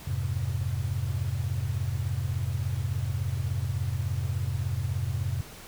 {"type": "chord", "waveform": "sine", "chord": "F minor", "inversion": "none", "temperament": "equal", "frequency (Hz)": [87.31, 103.83, 130.81], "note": ["F2", "Ab2", "C3"], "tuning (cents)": [0, 0, 0], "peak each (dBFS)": -31, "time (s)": [0.07, 5.41], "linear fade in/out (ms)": 5, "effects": ["pink hiss -46 dBFS RMS until 5.67 s"]}